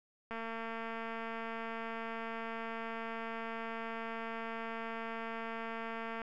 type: click train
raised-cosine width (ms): 0.5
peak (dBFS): -27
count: 1342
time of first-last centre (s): 0.31-6.217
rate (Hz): 227
effects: none